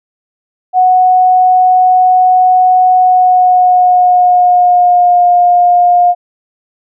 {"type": "tone with pitch glide", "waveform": "sine", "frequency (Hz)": [737, 709.4], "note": ["F#5", "F5"], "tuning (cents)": [-7, 27], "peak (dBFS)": -4, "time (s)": [0.73, 6.15], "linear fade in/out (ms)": 50, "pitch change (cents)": -66, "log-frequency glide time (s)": [2.96, 5.26], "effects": []}